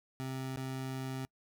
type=tone with dropouts; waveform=25% pulse; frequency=131.7 Hz; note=C3; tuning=12 cents sharp; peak=-33 dBFS; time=0.2-1.25 s; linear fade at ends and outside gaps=0 ms; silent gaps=0.559-0.573 s; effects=noise-tail reverb RT60 0.1 s tail -26 dB re dry